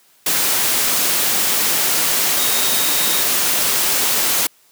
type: tone in noise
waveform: sine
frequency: 3742 Hz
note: A#7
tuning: 6 cents sharp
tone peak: -25 dBFS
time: 2.39-3.22 s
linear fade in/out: 5 ms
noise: white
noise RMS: -17 dBFS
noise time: 0.26-4.47 s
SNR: -11 dB
effects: white hiss -54 dBFS RMS until 4.71 s + high-pass 150 Hz 12 dB/octave